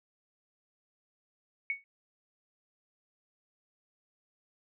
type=tone with exponential decay; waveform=sine; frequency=2223 Hz; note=C#7; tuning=4 cents sharp; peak=-26 dBFS; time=1.7-1.84 s; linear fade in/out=1 ms; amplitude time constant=29 ms; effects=none